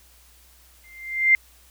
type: tone with exponential growth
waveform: sine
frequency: 2093 Hz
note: C7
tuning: in tune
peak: -10 dBFS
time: 0.84-1.35 s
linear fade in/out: 1 ms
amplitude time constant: 110 ms
effects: added 60 Hz sine -55 dBFS peak until 1.7 s + white hiss -55 dBFS RMS until 1.7 s